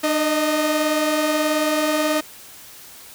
sawtooth tone pair together, 301.9 / 622.3 Hz, D4 / D#5, +48 / 0 cents, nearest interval octave + minor second, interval 1252 cents, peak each -17 dBFS, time 0.03-2.21 s, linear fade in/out 10 ms, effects white hiss -42 dBFS RMS until 3.14 s

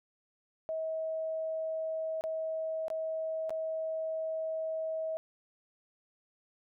sine tone with dropouts, 640 Hz, D#5, 49 cents sharp, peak -32 dBFS, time 0.69-5.17 s, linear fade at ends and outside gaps 0 ms, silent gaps 2.21-2.239 / 2.882-2.902 / 3.495-3.505 s, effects none

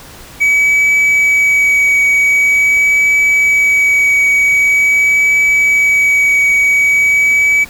triangle tone with vibrato, 2275 Hz, C#7, 44 cents sharp, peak -6 dBFS, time 0.4-7.65 s, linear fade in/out 20 ms, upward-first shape triangle, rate 0.45 Hz, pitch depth 10 cents each way, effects pink hiss -35 dBFS RMS until 7.69 s

